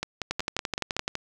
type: two click trains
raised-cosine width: 0.2 ms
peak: -10 / -12 dBFS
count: 10 / 7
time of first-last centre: 0.31-1.079 / 0.03-1.154 s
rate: 11.7 / 5.34 Hz
effects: none